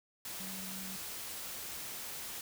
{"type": "tone in noise", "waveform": "sine", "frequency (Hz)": 190.2, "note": "F#3", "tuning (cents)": 48, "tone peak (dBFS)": -46, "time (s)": [0.4, 0.96], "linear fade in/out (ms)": 2, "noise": "white", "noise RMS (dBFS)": -43, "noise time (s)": [0.25, 2.41], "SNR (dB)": -6, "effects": []}